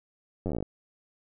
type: slowing click train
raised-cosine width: 2 ms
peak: -18 dBFS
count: 12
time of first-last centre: 0.46-0.626 s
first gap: 10 ms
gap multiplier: 1.08
effects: none